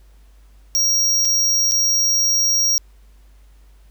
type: tone with dropouts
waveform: square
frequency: 5640 Hz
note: F8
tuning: 16 cents sharp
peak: -15 dBFS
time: 0.75-2.78 s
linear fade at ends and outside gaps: 0 ms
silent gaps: 1.25-1.254 / 1.712-1.719 s
effects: added 50 Hz sine -45 dBFS peak until 3.9 s + pink hiss -60 dBFS RMS until 3.9 s